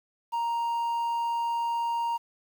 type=tone with quantisation; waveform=triangle; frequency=934 Hz; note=A#5; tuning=3 cents sharp; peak=-24 dBFS; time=0.32-2.18 s; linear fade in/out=20 ms; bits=9; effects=none